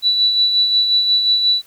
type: tone with tremolo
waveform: sine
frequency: 3951 Hz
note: B7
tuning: in tune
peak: -10 dBFS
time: 0.02-1.62 s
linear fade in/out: 50 ms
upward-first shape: sine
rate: 5.6 Hz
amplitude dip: 45%
effects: white hiss -50 dBFS RMS until 1.66 s